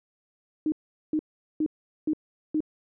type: tone bursts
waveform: sine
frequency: 308.6 Hz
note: D#4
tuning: 14 cents flat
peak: -22 dBFS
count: 5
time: 0.66-2.605 s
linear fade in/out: 2 ms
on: 61 ms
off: 410 ms
effects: none